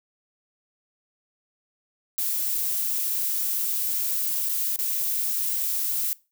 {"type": "noise with dropouts", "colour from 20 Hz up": "violet", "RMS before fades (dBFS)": -26, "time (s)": [2.18, 6.13], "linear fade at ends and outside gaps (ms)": 0, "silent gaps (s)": [[4.489, 4.493], [4.761, 4.789]], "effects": ["noise-tail reverb RT60 0.3 s tail -22 dB re dry"]}